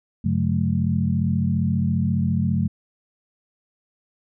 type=tone cluster; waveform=sine; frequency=94.9 / 137.6 / 180.6 / 215.3 Hz; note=F#2 / C#3 / F#3 / A3; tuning=+44 / -12 / -42 / -37 cents; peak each=-24 dBFS; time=0.24-2.68 s; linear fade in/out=10 ms; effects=none